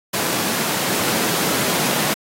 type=high-pass noise; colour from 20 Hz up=pink; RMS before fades=-21 dBFS; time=0.13-2.14 s; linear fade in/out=10 ms; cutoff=150 Hz; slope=24 dB/octave; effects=AAC 48 kbps